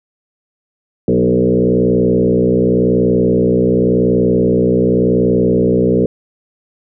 sine tone with frequency modulation, 315.7 Hz, D#4, 25 cents sharp, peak -9 dBFS, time 1.08-6.06 s, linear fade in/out 2 ms, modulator 60.9 Hz, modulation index 3, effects none

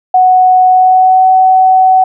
sine tone with pitch glide, 740 to 751.6 Hz, F#5 to F#5, 0 to +27 cents, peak -3 dBFS, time 0.14-2.04 s, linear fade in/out 5 ms, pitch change +27 cents, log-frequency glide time 0.69-1.27 s, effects none

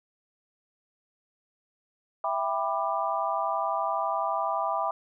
sine chord, E minor seventh, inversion none, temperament just, 659.3 / 791.1 / 988.9 / 1186.7 Hz, E5 / G5 / B5 / D6, 0 / +16 / +2 / +18 cents, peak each -31 dBFS, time 2.24-4.91 s, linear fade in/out 2 ms, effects none

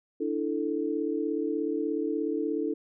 sine chord, D suspended second, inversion none, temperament just, 293.7 / 330.4 / 440.5 Hz, D4 / E4 / A4, 0 / +4 / +2 cents, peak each -31 dBFS, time 0.2-2.74 s, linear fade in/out 10 ms, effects none

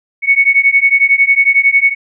sine beating tone pair, 2213 / 2224 Hz, C#7 / C#7, -3 / +5 cents, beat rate 11 Hz, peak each -10 dBFS, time 0.22-1.95 s, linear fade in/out 50 ms, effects none

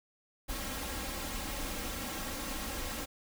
pink noise with comb filter, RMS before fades -38 dBFS, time 0.48-3.06 s, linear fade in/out 20 ms, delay 3.7 ms, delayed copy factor +0.7, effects none

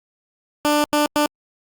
15% pulse tone bursts at uneven times, 296.2 Hz, D4, 15 cents sharp, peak -9 dBFS, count 3, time 0.65-0.84 / 0.93-1.06 / 1.16-1.26 s, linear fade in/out 0 ms, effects Opus 48 kbps

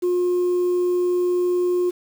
sine tone, 357.2 Hz, F4, 39 cents sharp, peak -15 dBFS, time 0.02-1.91 s, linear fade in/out 20 ms, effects tanh soft clip ceiling -16 dBFS + 7-bit

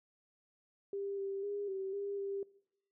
sine tone with pitch steps, 397.9 / 392.5 / 406.5 / 384.9 / 401.3 / 395.9 Hz, G4 / G4 / G#4 / G4 / G4 / G4, +26 / +2 / -37 / -32 / +41 / +17 cents, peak -36 dBFS, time 0.93-2.43 s, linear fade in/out 2 ms, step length 250 ms, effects noise-tail reverb RT60 0.8 s tail -22 dB re dry

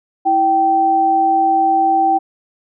sine tone pair together, 327.9 / 777 Hz, E4 / G5, -9 / -16 cents, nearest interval octave + minor third, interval 1493 cents, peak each -20 / -11 dBFS, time 0.25-2.19 s, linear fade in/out 20 ms, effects none

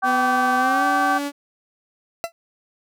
harmonic tone, 385.2 Hz, G4, 30 cents flat, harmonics 2 / 3 / 4, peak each -20 / -22 / -23 dBFS, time 0.02-1.19 s, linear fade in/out 20 ms
sawtooth tone with pitch glide, 250.1 to 285.6 Hz, B3 to D4, +22 to -48 cents, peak -20 dBFS, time 0.03-1.32 s, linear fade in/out 50 ms, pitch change +230 cents, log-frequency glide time 0.58-0.85 s
40% pulse tone with exponential decay, 673 Hz, E5, 36 cents sharp, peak -18 dBFS, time 2.24-2.32 s, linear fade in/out 0 ms, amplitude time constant 16 ms
effects none

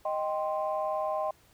sine chord, C minor, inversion first, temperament equal, 622.3 / 784 / 1046.5 Hz, Eb5 / G5 / C6, 0 / 0 / 0 cents, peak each -30 / -33 / -34 dBFS, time 0.05-1.31 s, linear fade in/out 5 ms, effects tanh soft clip ceiling -19 dBFS + pink hiss -62 dBFS RMS until 1.53 s

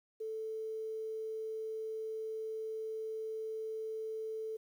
sine tone with quantisation, 440 Hz, A4, in tune, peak -37 dBFS, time 0.2-4.57 s, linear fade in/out 10 ms, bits 11, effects none

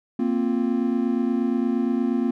triangle chord, Bb suspended second, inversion none, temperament equal, 233.1 / 261.6 / 349.2 Hz, Bb3 / C4 / F4, 0 / 0 / 0 cents, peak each -21 / -22 / -26 dBFS, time 0.19-2.31 s, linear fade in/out 5 ms, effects none

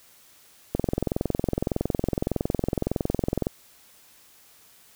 click train, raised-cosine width 2 ms, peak -10 dBFS, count 60, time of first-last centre 0.75-3.469 s, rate 21.7 Hz, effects white hiss -55 dBFS RMS until 4.95 s

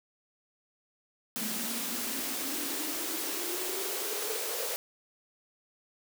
white noise with high-pass filter sweep, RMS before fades -34 dBFS, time 1.36-4.76 s, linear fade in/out 0 ms, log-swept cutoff 210 to 480 Hz, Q 8.1, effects none

